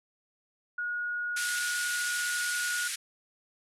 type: tone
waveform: sine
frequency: 1446 Hz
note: F#6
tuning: 40 cents flat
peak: -30 dBFS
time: 0.78-2.88 s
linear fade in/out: 5 ms
type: band-pass noise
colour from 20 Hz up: white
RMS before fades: -35 dBFS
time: 1.36-2.96 s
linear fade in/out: 10 ms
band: 1400 to 11000 Hz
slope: 48 dB/octave
effects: none